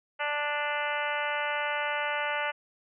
harmonic tone with a mistuned harmonic, 293.7 Hz, D4, in tune, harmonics 2 / 3 / 4 / 5 / 6 / 7 / 8 / 9 / 10, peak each -35 / -34 / -38 / -34 / -38 / -36 / -41 / -39 / -41 dBFS, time 0.19-2.52 s, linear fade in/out 20 ms, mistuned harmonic 8, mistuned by +23 cents, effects none

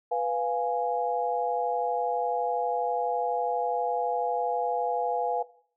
sine chord, F diminished, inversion second, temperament equal, 493.9 / 698.5 / 830.6 Hz, Cb5 / F5 / Ab5, 0 / 0 / 0 cents, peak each -29 dBFS, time 0.11-5.43 s, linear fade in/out 10 ms, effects noise-tail reverb RT60 0.5 s tail -18 dB re dry

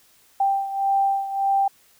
sine beating tone pair, 786 / 787.7 Hz, G5 / G5, +4 / +8 cents, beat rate 1.7 Hz, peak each -20 / -25 dBFS, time 0.4-1.68 s, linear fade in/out 5 ms, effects white hiss -57 dBFS RMS until 1.99 s

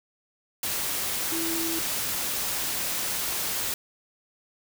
sine tone in noise, 329.6 Hz, E4, in tune, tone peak -30 dBFS, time 1.32-1.79 s, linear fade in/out 2 ms, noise white, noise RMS -29 dBFS, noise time 0.63-3.74 s, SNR -4 dB, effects none

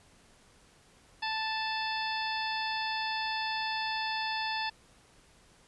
harmonic tone with a mistuned harmonic, 880 Hz, A5, in tune, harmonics 1 / 2 / 3 / 4 / 5 / 6, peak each -34 / -37 / -39 / -40 / -41 / -42 dBFS, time 1.22-4.7 s, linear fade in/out 10 ms, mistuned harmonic 6, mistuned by -70 cents, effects pink hiss -61 dBFS RMS until 5.67 s + resampled to 24000 Hz

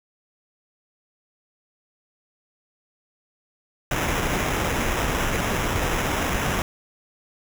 pink noise with sample-and-hold, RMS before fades -24 dBFS, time 3.91-6.62 s, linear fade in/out 2 ms, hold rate 4410 Hz, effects none

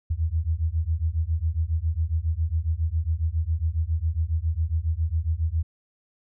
sine beating tone pair, 77.4 / 84.7 Hz, D#2 / E2, -9 / +48 cents, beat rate 7.3 Hz, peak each -25 dBFS, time 0.1-5.63 s, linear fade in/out 10 ms, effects none

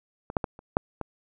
clicks, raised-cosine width 1 ms, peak -21 / -9 / -14 / -30 / -6 / -17 dBFS, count 6, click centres 0.301 / 0.368 / 0.442 / 0.591 / 0.769 / 1.013 s, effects none

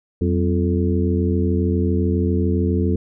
harmonic tone with a mistuned harmonic, 87.31 Hz, F2, in tune, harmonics 1 / 2 / 3 / 4 / 5, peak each -19 / -22 / -24 / -25 / -26 dBFS, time 0.21-2.96 s, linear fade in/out 5 ms, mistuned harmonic 2, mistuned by +140 cents, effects none

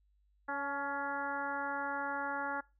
harmonic tone with a mistuned harmonic, 280 Hz, C#4, 18 cents sharp, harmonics 1 / 2 / 3 / 4 / 5 / 6 / 7, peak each -45 / -44 / -39 / -43 / -40 / -42 / -53 dBFS, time 0.48-2.61 s, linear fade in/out 10 ms, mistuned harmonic 3, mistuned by +27 cents, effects noise-tail reverb RT60 0.3 s tail -24 dB re dry + added 50 Hz sine -68 dBFS peak until 2.79 s

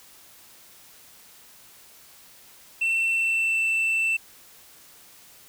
sine tone with pitch glide, 2691 to 2668 Hz, E7 to E7, +35 to +20 cents, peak -18 dBFS, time 2.81-4.17 s, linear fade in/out 10 ms, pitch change -15 cents, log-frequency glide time 3.13-3.63 s, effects tanh soft clip ceiling -20 dBFS + white hiss -51 dBFS RMS until 5.48 s

